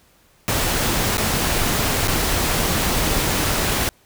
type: noise with dropouts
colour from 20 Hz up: pink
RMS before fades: -20 dBFS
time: 0.48-3.89 s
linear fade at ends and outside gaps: 0 ms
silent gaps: 1.171-1.181 / 2.074-2.081 s
effects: pink hiss -56 dBFS RMS until 4.05 s